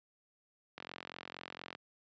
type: click train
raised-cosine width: 0.3 ms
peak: -27 dBFS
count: 44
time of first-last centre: 0.78-1.751 s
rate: 44.3 Hz
effects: high-pass 150 Hz 12 dB/octave + resampled to 16000 Hz